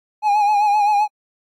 triangle tone with vibrato, 830.6 Hz, G#5, in tune, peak -11 dBFS, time 0.22-1.08 s, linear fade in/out 50 ms, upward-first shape sine, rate 7.7 Hz, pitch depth 52 cents each way, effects AAC 64 kbps

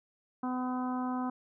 harmonic tone, 252.7 Hz, B3, 40 cents sharp, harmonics 1 / 2 / 3 / 4 / 5 / 6, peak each -32 / -47 / -39 / -40 / -43 / -52 dBFS, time 0.43-1.3 s, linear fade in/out 5 ms, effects none

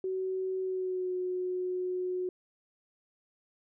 sine tone with pitch glide, 376.1 to 365.2 Hz, F#4 to F#4, +28 to -23 cents, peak -30 dBFS, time 0.04-2.29 s, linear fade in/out 2 ms, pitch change -51 cents, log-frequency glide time 0.61-1.14 s, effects none

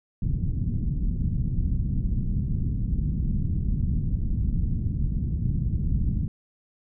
pink low-pass noise, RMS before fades -25 dBFS, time 0.22-6.28 s, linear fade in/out 2 ms, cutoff 200 Hz, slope 24 dB/octave, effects none

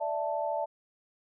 sine chord, D suspended second, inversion none, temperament just, 587.3 / 660.7 / 881 Hz, D5 / E5 / A5, 0 / +4 / +2 cents, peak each -33 dBFS, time 0-0.66 s, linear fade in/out 20 ms, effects none

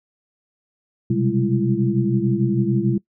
sine tone cluster, 125.3 / 132 / 194.4 / 205.7 / 337.7 Hz, B2 / C3 / G3 / G#3 / E4, +25 / +16 / -14 / -16 / +42 cents, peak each -23 dBFS, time 1.1-2.98 s, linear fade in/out 5 ms, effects noise-tail reverb RT60 0.1 s tail -22 dB re dry

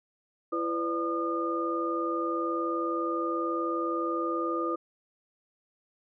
sine tone cluster, 335.9 / 504 / 584 / 1217 Hz, E4 / B4 / D5 / D#6, +33 / +35 / -10 / -39 cents, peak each -31 / -34 / -39 / -31 dBFS, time 0.52-4.76 s, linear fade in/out 10 ms, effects none

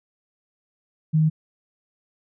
sine tone, 156.6 Hz, D#3, 11 cents sharp, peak -15 dBFS, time 1.13-1.3 s, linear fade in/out 20 ms, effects none

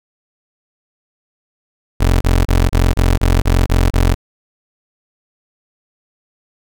25% pulse tone bursts, 44.13 Hz, F1, 19 cents sharp, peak -6 dBFS, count 9, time 2-4.146 s, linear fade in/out 10 ms, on 210 ms, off 32 ms, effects none

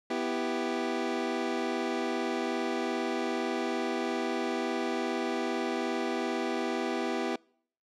25% pulse chord, E minor, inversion second, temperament equal, 246.9 / 329.6 / 392 Hz, B3 / E4 / G4, 0 / 0 / 0 cents, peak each -30 dBFS, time 0.1-7.36 s, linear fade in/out 5 ms, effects noise-tail reverb RT60 0.6 s tail -26 dB re dry + low-pass 5000 Hz 12 dB/octave

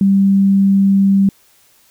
sine tone, 196 Hz, G3, in tune, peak -8 dBFS, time 0.01-1.29 s, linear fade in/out 2 ms, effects white hiss -52 dBFS RMS until 1.9 s

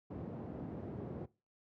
pink band-pass noise, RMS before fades -44 dBFS, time 0.1-1.26 s, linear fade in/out 10 ms, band 110 to 440 Hz, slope 12 dB/octave, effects noise-tail reverb RT60 0.3 s tail -21 dB re dry + high-pass 60 Hz 12 dB/octave

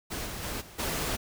pink noise with level steps, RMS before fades -35 / -38 / -35 / -49 / -31 dBFS, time 0.1-1.17 s, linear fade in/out 20 ms, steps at 0.25 / 0.42 / 0.6 / 0.78 s, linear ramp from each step 20 ms, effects none

